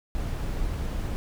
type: noise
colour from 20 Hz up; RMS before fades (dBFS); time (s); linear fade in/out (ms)
brown; -29; 0.15-1.16; 0
effects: none